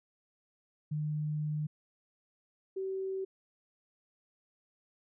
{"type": "tone pair in turn", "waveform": "sine", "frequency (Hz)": [151.4, 382.7], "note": ["D#3", "G4"], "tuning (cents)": [-47, -42], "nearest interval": "octave + major third", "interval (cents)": 1605, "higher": "second", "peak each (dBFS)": [-31, -33], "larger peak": "first", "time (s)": [[0.91, 1.67], [2.76, 3.25]], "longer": "first", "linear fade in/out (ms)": 10, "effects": []}